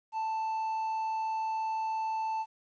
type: tone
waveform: triangle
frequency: 883 Hz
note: A5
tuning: 6 cents sharp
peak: -28 dBFS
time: 0.12-2.46 s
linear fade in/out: 50 ms
effects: resampled to 16000 Hz + 11-bit